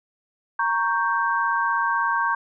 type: chord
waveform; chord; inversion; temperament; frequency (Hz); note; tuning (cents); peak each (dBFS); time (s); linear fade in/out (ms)
sine; G diminished; first; equal; 932.3 / 1108.7 / 1568; Bb5 / Db6 / G6; 0 / 0 / 0; -24 / -24 / -24; 0.59-2.35; 5
effects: none